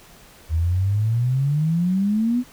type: exponential sweep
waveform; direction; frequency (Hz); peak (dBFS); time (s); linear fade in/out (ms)
sine; up; 77.78 to 253.6; -17; 0.49-2.44; 50
effects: pink hiss -48 dBFS RMS until 2.52 s